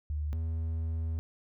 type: tone pair in turn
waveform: sine / triangle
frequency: 74.7 / 81.1 Hz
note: D2 / E2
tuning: +30 / -28 cents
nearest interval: minor second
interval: 142 cents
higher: second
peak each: -30 / -28 dBFS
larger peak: second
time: 0.1-0.33 / 0.33-1.19 s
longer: second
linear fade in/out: 0 ms
effects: none